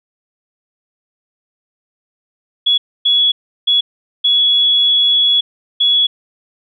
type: tone bursts at uneven times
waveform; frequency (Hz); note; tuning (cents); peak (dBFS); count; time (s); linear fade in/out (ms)
sine; 3374; G#7; +27; -9; 5; 2.66-2.78 / 3.05-3.32 / 3.67-3.81 / 4.24-5.41 / 5.8-6.07; 10
effects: none